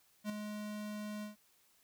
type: tone with ADSR envelope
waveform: square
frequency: 210.1 Hz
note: G#3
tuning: 20 cents sharp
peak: -34 dBFS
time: 0.24-1.36 s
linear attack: 57 ms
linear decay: 4 ms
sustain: -7 dB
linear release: 130 ms
effects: white hiss -70 dBFS RMS until 1.83 s